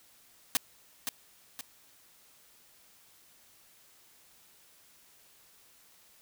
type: noise with echo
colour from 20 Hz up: white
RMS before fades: -26 dBFS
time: 0.55-0.57 s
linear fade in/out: 0 ms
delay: 520 ms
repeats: 2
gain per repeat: -7 dB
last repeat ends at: 1.61 s
effects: white hiss -61 dBFS RMS until 6.21 s